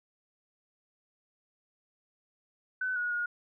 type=tone with pitch steps; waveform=sine; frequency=1510 / 1453 / 1437 Hz; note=F#6 / F#6 / F6; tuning=+35 / -32 / +49 cents; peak=-29 dBFS; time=2.81-3.26 s; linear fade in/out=5 ms; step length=150 ms; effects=none